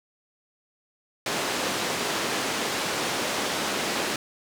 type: band-pass noise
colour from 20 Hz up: pink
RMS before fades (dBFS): -28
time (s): 1.26-4.16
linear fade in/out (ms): 2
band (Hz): 270 to 7500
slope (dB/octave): 12
effects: none